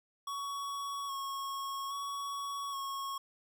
square tone with vibrato, 1108 Hz, C#6, 1 cent flat, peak -37 dBFS, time 0.27-3.18 s, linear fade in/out 5 ms, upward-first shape square, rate 0.61 Hz, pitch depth 20 cents each way, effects none

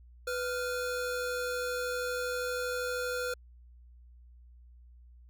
square tone pair together, 496.5 / 1396.9 Hz, B4 / F6, +9 / 0 cents, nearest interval octave + tritone, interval 1791 cents, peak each -34 / -37 dBFS, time 0.27-3.34 s, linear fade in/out 5 ms, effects added 60 Hz sine -52 dBFS peak until 5.29 s

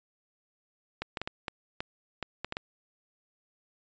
clicks, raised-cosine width 0.3 ms, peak -17 dBFS, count 10, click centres 1.02 / 1.172 / 1.216 / 1.275 / 1.482 / 1.805 / 2.227 / 2.446 / 2.524 / 2.569 s, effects resampled to 16000 Hz

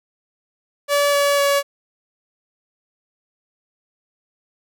sawtooth tone with pitch steps, 574 / 569.4 / 564.8 Hz, D5 / C#5 / C#5, -40 / +46 / +32 cents, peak -11 dBFS, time 0.88-1.63 s, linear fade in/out 50 ms, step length 250 ms, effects none

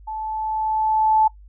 sine tone with level ramp, 871 Hz, A5, 18 cents flat, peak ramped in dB -27 to -12 dBFS, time 0.07-1.28 s, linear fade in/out 10 ms, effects noise-tail reverb RT60 0.1 s tail -18 dB re dry + added 50 Hz sine -42 dBFS peak until 1.48 s

